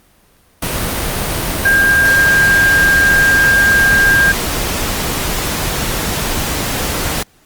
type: tone in noise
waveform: sine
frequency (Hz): 1603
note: G6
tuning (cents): +38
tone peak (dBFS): -8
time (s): 1.65-4.32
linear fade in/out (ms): 5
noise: pink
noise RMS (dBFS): -18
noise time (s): 0.62-7.23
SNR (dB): +7
effects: pink hiss -51 dBFS RMS until 7.45 s + Opus 32 kbps